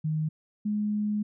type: tone pair in turn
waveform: sine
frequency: 155.56 / 209.6 Hz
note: D#3 / G#3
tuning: 0 / +16 cents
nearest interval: perfect fourth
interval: 516 cents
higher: second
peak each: -25 dBFS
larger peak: neither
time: 0.04-0.29 / 0.65-1.23 s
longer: second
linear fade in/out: 10 ms
effects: none